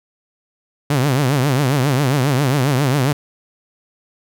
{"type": "tone with vibrato", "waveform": "sawtooth", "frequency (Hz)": 136.1, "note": "C#3", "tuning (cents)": -31, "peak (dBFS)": -10, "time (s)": [0.9, 3.13], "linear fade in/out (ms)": 5, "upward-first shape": "triangle", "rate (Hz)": 7.4, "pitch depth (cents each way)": 200, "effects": []}